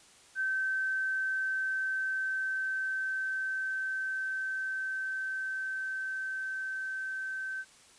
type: tone with level ramp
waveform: sine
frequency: 1544 Hz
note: G6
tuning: 27 cents flat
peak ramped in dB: -28 to -34 dBFS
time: 0.35-7.65 s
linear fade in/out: 50 ms
effects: white hiss -58 dBFS RMS until 7.98 s + resampled to 22050 Hz